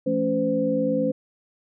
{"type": "tone cluster", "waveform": "sine", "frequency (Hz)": [167.9, 217, 277.3, 513], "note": ["E3", "A3", "C#4", "C5"], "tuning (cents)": [32, -24, 1, -34], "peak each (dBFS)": [-31, -27, -25, -23], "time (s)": [0.06, 1.12], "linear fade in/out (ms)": 10, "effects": []}